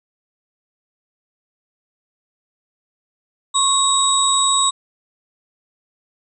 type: tone cluster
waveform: sine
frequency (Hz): 1094 / 3791 / 7930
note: C#6 / A#7 / B8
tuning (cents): -23 / +28 / +6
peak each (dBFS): -18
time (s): 3.54-4.71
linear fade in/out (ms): 20
effects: none